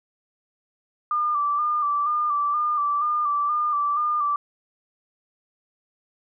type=tone with vibrato; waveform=sine; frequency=1186 Hz; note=D6; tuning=17 cents sharp; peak=-20 dBFS; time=1.11-4.36 s; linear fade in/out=2 ms; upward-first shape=square; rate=2.1 Hz; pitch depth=33 cents each way; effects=none